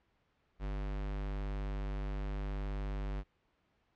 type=tone; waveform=square; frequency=49.6 Hz; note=G1; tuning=21 cents sharp; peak=-36 dBFS; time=0.59-3.24 s; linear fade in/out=50 ms; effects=pink hiss -75 dBFS RMS until 3.95 s + low-pass 3000 Hz 12 dB/octave

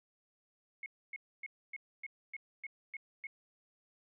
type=tone bursts; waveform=sine; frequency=2176 Hz; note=C#7; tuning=33 cents flat; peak=-40 dBFS; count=9; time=0.83-3.269 s; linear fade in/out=2 ms; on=31 ms; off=270 ms; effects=none

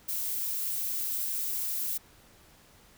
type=noise; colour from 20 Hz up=violet; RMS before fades=-32 dBFS; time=0.08-1.98 s; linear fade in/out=10 ms; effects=pink hiss -58 dBFS RMS until 2.97 s

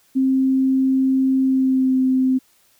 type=tone with pitch glide; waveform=sine; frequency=264.3 to 259.9 Hz; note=C4 to C4; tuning=+18 to -11 cents; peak=-14 dBFS; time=0.15-2.39 s; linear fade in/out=20 ms; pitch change=-29 cents; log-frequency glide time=1.43-1.97 s; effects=white hiss -58 dBFS RMS until 2.79 s

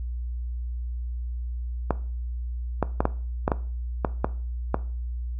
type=clicks; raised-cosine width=1 ms; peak=-7 dBFS; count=9; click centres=1.907 / 2.827 / 3.005 / 3.054 / 3.479 / 3.518 / 4.048 / 4.245 / 4.744 s; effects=noise-tail reverb RT60 0.4 s tail -17 dB re dry + added 60 Hz sine -28 dBFS peak until 5.39 s

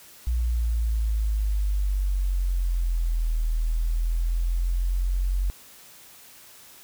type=exponential two-way sweep; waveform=sine; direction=down then up; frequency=60.3 to 39.73 to 46.11 Hz; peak=-21 dBFS; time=0.27-5.5 s; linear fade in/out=0 ms; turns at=3.42 s; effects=white hiss -49 dBFS RMS until 6.83 s

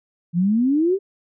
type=exponential sweep; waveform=sine; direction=up; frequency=164.81 to 405.2 Hz; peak=-15 dBFS; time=0.33-0.99 s; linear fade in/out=50 ms; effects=none

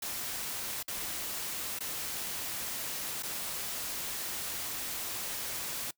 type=noise with dropouts; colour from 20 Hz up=white; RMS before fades=-37 dBFS; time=0.02-5.91 s; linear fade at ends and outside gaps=5 ms; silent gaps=0.829-0.879 / 1.789-1.805 / 3.225-3.232 s; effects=noise-tail reverb RT60 0.1 s tail -23 dB re dry

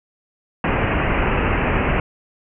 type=low-pass noise; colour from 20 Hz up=pink; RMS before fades=-19 dBFS; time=0.64-2 s; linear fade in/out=2 ms; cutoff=2800 Hz; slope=96 dB/octave; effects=none

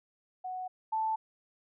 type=tone pair in turn; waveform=sine; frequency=740 / 880 Hz; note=F#5 / A5; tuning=0 / 0 cents; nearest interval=minor third; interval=300 cents; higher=second; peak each=-35 / -28 dBFS; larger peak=second; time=0.44-0.68 / 0.92-1.16 s; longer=neither; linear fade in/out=10 ms; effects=none

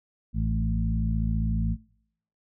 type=harmonic tone with a mistuned harmonic; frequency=55 Hz; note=A1; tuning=in tune; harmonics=1 / 2 / 3 / 4; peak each=-26 / -29 / -31 / -32 dBFS; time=0.33-1.77 s; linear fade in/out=50 ms; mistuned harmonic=2; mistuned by=-17 cents; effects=noise-tail reverb RT60 0.7 s tail -24 dB re dry

